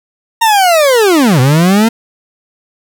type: linear two-way sweep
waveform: 40% pulse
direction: down then up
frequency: 932.3 to 122 to 232.2 Hz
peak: -5 dBFS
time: 0.41-1.89 s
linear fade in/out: 10 ms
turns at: 1.4 s
effects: none